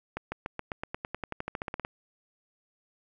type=accelerating click train; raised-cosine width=0.5 ms; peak=-18 dBFS; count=19; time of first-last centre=0.17-1.849 s; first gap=150 ms; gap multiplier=0.94; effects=none